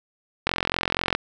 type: click train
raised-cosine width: 0.3 ms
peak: -5 dBFS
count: 31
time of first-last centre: 0.47-1.15 s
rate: 44.1 Hz
effects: none